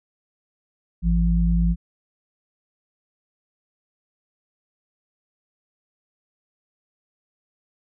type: tone pair together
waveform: sine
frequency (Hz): 53.8 / 170.8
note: A1 / F3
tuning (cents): -38 / -38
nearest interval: octave + minor sixth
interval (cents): 2000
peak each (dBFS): -18 / -20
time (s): 1.02-1.76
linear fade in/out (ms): 50
effects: none